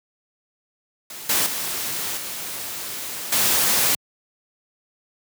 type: noise with level steps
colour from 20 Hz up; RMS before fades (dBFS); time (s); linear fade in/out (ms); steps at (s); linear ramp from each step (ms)
white; -36 / -20 / -27 / -31 / -19; 1.1-3.95; 2; 1.29 / 1.46 / 2.17 / 3.32; 5
effects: high-pass 100 Hz 12 dB/octave